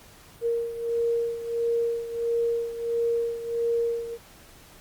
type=beating tone pair; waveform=sine; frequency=466.2 / 467.7 Hz; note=A#4 / A#4; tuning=0 / +6 cents; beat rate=1.5 Hz; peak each=-25 / -30 dBFS; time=0.41-4.18 s; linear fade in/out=50 ms; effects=pink hiss -51 dBFS RMS until 4.8 s + Opus 48 kbps